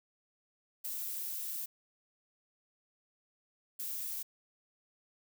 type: noise bursts at uneven times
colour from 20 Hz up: violet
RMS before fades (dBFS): -39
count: 2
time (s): 0.84-1.66 / 3.79-4.23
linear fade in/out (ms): 10
effects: none